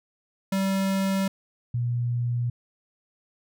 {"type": "tone pair in turn", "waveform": ["square", "sine"], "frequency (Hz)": [193.4, 120.5], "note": ["G3", "B2"], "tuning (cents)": [-23, -42], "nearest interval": "minor sixth", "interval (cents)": 819, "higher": "first", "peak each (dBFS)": [-23, -23], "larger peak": "neither", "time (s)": [[0.52, 1.28], [1.74, 2.5]], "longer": "neither", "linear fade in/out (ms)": 5, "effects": []}